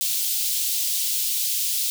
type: high-pass noise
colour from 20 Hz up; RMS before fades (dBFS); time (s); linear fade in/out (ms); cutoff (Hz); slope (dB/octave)
white; -24; 0.01-1.9; 0; 3100; 24
effects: none